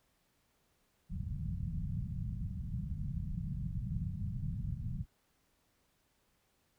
white low-pass noise, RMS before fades -38 dBFS, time 1.09-5.06 s, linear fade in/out 50 ms, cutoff 180 Hz, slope 48 dB/octave, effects pink hiss -75 dBFS RMS until 6.78 s

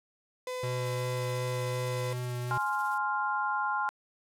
35% pulse tone, 505 Hz, B4, 39 cents sharp, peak -32 dBFS, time 0.47-2.13 s, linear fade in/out 2 ms
square tone with vibrato, 123.47 Hz, B2, in tune, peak -33 dBFS, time 0.63-2.58 s, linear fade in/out 5 ms, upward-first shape sine, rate 2.7 Hz, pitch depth 12 cents each way
blue noise with tremolo, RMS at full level -49 dBFS, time 0.85-2.98 s, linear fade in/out 5 ms, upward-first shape square, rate 16 Hz, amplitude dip 40%
sine chord, F minor, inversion first, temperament just, 838.1 / 1047.7 / 1396.9 Hz, Ab5 / C6 / F6, +16 / +2 / 0 cents, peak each -32 dBFS, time 2.51-3.89 s, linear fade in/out 0 ms
effects low-pass 12000 Hz 12 dB/octave

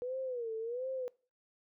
sine tone with vibrato, 483.3 Hz, B4, 38 cents flat, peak -35 dBFS, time 0.02-1.08 s, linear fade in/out 0 ms, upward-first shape sine, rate 1.4 Hz, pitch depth 150 cents each way, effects noise-tail reverb RT60 0.4 s tail -24 dB re dry

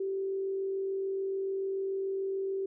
sine tone with frequency modulation, 387.1 Hz, G4, 22 cents flat, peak -30 dBFS, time 0-2.66 s, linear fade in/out 5 ms, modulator 46.9 Hz, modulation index 0.21, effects none

